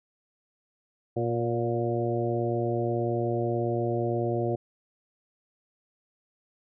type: harmonic tone with a mistuned harmonic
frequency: 118.3 Hz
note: A#2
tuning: 26 cents sharp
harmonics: 1 / 2 / 3 / 4 / 5 / 6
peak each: -30 / -35 / -29 / -34 / -33 / -35 dBFS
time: 1.16-4.56 s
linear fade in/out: 10 ms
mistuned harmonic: 5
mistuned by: -26 cents
effects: none